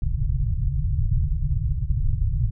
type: low-pass noise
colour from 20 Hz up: pink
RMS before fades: -22 dBFS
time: 0.02-2.51 s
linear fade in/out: 2 ms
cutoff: 150 Hz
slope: 96 dB/octave
effects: none